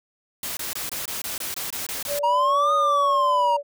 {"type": "noise bursts", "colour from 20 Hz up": "white", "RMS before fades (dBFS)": -30, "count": 11, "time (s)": [0.43, 2.19], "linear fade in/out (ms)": 2, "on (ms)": 140, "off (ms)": 22}
{"type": "tone with vibrato", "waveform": "sine", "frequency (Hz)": 573, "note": "D5", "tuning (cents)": -43, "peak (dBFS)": -24, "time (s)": [2.07, 3.63], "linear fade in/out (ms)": 50, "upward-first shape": "triangle", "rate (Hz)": 0.98, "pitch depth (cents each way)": 32}
{"type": "exponential two-way sweep", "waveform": "triangle", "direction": "up then down", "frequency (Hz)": [932.3, 1244.5, 932.3], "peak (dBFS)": -16, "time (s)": [2.23, 3.57], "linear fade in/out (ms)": 10, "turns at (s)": 2.74}
{"effects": []}